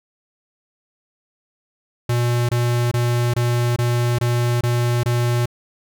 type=tone bursts; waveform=square; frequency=120.4 Hz; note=B2; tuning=44 cents flat; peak=-17 dBFS; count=8; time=2.09-5.458 s; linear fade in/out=5 ms; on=400 ms; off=24 ms; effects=none